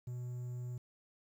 triangle tone with quantisation, 123.47 Hz, B2, in tune, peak -37 dBFS, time 0.07-0.78 s, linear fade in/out 5 ms, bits 11, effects none

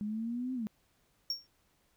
sine exponential two-way sweep, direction up then down, 205.1 to 261.6 to 205.1 Hz, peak -33 dBFS, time 0.01-0.67 s, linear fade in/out 0 ms, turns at 0.54 s
triangle tone with exponential decay, 5520 Hz, F8, 21 cents flat, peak -27 dBFS, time 1.3-1.47 s, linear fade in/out 2 ms, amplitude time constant 36 ms
effects pink hiss -72 dBFS RMS until 1.96 s

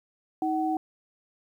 sine tone pair together, 316.4 / 752.5 Hz, D#4 / F#5, +29 / +29 cents, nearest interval octave + minor third, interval 1500 cents, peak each -27 dBFS, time 0.42-0.77 s, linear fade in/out 2 ms, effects 10-bit

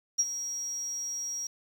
sine tone with ADSR envelope, 5660 Hz, F8, 22 cents sharp, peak -20 dBFS, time 0.18-1.47 s, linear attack 17 ms, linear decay 42 ms, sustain -12 dB, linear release 3 ms, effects 8-bit

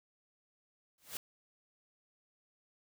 white noise with exponential growth, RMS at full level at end -37 dBFS, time 0.98-1.17 s, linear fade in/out 1 ms, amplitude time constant 40 ms, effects none

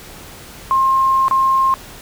sine tone with dropouts, 1064 Hz, C6, 29 cents sharp, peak -11 dBFS, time 0.71-1.74 s, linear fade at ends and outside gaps 0 ms, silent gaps 1.282-1.311 s, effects pink hiss -37 dBFS RMS until 2.01 s

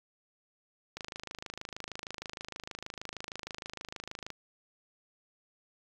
click train, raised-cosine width 0.2 ms, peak -22 dBFS, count 89, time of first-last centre 0.97-4.303 s, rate 26.4 Hz, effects 9-bit

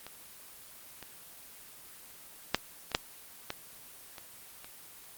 clicks, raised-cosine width 0.2 ms, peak -25 / -25 / -6 / -22 / -7 / -16 / -25 / -27 dBFS, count 8, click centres 0.066 / 1.027 / 2.546 / 2.917 / 2.949 / 3.504 / 4.182 / 4.645 s, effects white hiss -51 dBFS RMS until 5.17 s + Opus 24 kbps

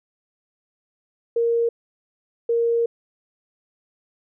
sine tone bursts at uneven times, 466.2 Hz, A#4, in tune, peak -17 dBFS, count 2, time 1.36-1.69 / 2.49-2.86 s, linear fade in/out 5 ms, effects none

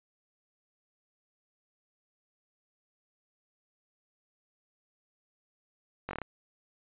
slowing click train, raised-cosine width 0.5 ms, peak -20 dBFS, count 6, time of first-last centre 6.09-6.217 s, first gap 20 ms, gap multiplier 1.12, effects resampled to 8000 Hz

